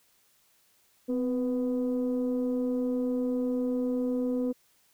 sine tone pair together, 253.9 / 493.9 Hz, B3 / B4, +48 / 0 cents, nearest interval octave, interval 1152 cents, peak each -26 / -30 dBFS, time 1.08-4.53 s, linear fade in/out 20 ms, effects tanh soft clip ceiling -21 dBFS + white hiss -66 dBFS RMS until 4.93 s

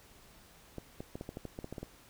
clicks, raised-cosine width 2 ms, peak -27 dBFS, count 12, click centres 0.783 / 1.005 / 1.155 / 1.211 / 1.291 / 1.371 / 1.453 / 1.589 / 1.644 / 1.726 / 1.782 / 1.83 s, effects pink hiss -59 dBFS RMS until 2.09 s

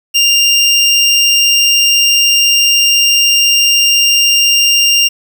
25% pulse tone, 2794 Hz, F7, in tune, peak -3 dBFS, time 0.14-5.09 s, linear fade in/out 20 ms, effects 7-bit

